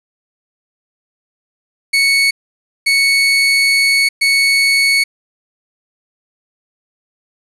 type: tone bursts at uneven times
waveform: 30% pulse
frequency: 2217 Hz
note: C#7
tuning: in tune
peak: -7 dBFS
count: 3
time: 1.93-2.31 / 2.86-4.09 / 4.21-5.04 s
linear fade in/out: 10 ms
effects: resampled to 24000 Hz + 7-bit